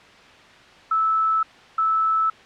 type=tone pair in turn; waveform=sine; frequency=1310 / 1310 Hz; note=E6 / E6; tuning=-11 / -11 cents; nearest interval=unison; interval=0 cents; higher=neither; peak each=-17 dBFS; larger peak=neither; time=0.91-1.43 / 1.78-2.3 s; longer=neither; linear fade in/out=5 ms; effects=white hiss -47 dBFS RMS until 2.45 s + low-pass 3000 Hz 12 dB/octave

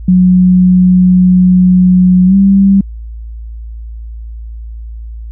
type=tone with pitch glide; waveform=sine; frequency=182.6 to 195.71 Hz; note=F#3 to G3; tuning=-23 to -3 cents; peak=-3 dBFS; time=0.08-2.81 s; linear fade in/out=5 ms; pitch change=+120 cents; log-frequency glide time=2.26-2.35 s; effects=added 56 Hz sine -22 dBFS peak until 5.31 s

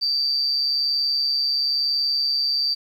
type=tone with amplitude modulation; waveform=sine; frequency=4660 Hz; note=D8; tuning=14 cents flat; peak=-16 dBFS; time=0.01-2.75 s; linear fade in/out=20 ms; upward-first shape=sine; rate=141 Hz; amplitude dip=55%; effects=tanh soft clip ceiling -12 dBFS + 9-bit

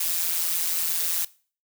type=noise with amplitude modulation; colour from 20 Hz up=blue; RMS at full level=-22 dBFS; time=0-1.25 s; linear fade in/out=5 ms; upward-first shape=sine; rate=169 Hz; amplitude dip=80%; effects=noise-tail reverb RT60 0.4 s tail -20 dB re dry

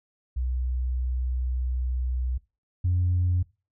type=tone pair in turn; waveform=sine; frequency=62.8 / 89.22 Hz; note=B1 / F2; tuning=+30 / +38 cents; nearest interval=tritone; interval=608 cents; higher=second; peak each=-24 / -19 dBFS; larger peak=second; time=0.36-2.38 / 2.84-3.43 s; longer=first; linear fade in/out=10 ms; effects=noise-tail reverb RT60 0.3 s tail -23 dB re dry + tanh soft clip ceiling -17 dBFS

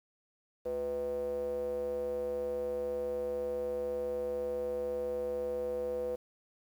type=tone with band-pass filter; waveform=square; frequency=71 Hz; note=C#2; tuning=42 cents sharp; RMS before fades=-35 dBFS; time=0.65-6.16 s; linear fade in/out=10 ms; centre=510 Hz; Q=9.3; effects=10-bit

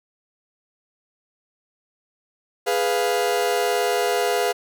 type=chord; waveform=40% pulse; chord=F diminished; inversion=first; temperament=equal; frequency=415.3 / 493.9 / 698.5 Hz; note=Ab4 / Cb5 / F5; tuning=0 / 0 / 0 cents; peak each=-23 dBFS; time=2.66-4.53 s; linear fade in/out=20 ms; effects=none

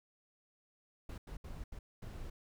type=noise bursts at uneven times; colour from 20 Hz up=brown; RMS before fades=-45 dBFS; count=5; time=1.09-1.18 / 1.27-1.37 / 1.44-1.64 / 1.72-1.79 / 2.02-2.3 s; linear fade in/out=5 ms; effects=none

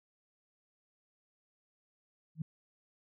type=tone with exponential growth; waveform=sine; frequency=157.9 Hz; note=D#3; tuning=26 cents sharp; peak=-29 dBFS; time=2.35-2.42 s; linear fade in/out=5 ms; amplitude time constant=15 ms; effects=none

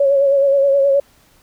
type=tone with vibrato; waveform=sine; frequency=554.4 Hz; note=C#5; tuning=in tune; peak=-10 dBFS; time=0-1 s; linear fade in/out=5 ms; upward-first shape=sine; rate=9.5 Hz; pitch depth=37 cents each way; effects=pink hiss -53 dBFS RMS until 1.42 s

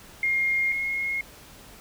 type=tone pair in turn; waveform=sine; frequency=2129 / 2155 Hz; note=C7 / C#7; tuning=+30 / -49 cents; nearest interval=unison; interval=21 cents; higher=second; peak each=-21 / -25 dBFS; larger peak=first; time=0.23-0.72 / 0.72-1.21 s; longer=neither; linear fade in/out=2 ms; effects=pink hiss -48 dBFS RMS until 1.8 s

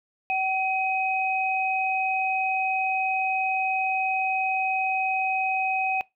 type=tone pair together; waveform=sine; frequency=760 / 2523 Hz; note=F#5 / D#7; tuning=+46 / +23 cents; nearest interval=octave + major sixth; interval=2077 cents; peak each=-25 dBFS; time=0.3-6.01 s; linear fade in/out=0 ms; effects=noise-tail reverb RT60 0.2 s tail -22 dB re dry

